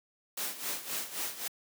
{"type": "noise with tremolo", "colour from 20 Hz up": "white", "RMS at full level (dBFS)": -34, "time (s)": [0.37, 1.48], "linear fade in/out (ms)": 5, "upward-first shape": "sine", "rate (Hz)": 3.8, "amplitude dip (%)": 75, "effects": ["high-pass 200 Hz 12 dB/octave"]}